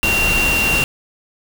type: tone in noise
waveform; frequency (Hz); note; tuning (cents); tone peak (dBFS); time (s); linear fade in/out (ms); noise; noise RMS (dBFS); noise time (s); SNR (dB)
sine; 2757; F7; -23; -15; 0.03-0.84; 0; pink; -20; 0.03-0.84; +2
effects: none